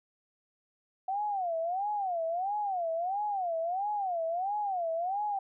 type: tone with vibrato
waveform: sine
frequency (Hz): 740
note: F#5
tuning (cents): 0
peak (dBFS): -29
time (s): 1.08-5.39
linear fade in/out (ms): 5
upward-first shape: sine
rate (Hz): 1.5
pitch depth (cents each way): 220
effects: none